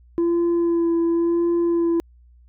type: tone with vibrato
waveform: sine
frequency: 338.7 Hz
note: E4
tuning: 47 cents sharp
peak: -14 dBFS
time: 0.18-2 s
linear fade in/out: 0 ms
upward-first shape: sine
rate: 0.93 Hz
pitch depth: 18 cents each way
effects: tanh soft clip ceiling -16 dBFS + added 60 Hz sine -48 dBFS peak until 2.48 s